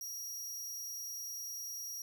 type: tone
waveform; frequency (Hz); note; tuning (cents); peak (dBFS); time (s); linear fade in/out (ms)
sawtooth; 5690; F8; +31; -38; 0.01-2.02; 2
effects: none